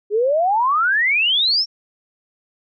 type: exponential sweep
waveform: sine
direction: up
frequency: 400 to 5588 Hz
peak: -14 dBFS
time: 0.1-1.66 s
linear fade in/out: 50 ms
effects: none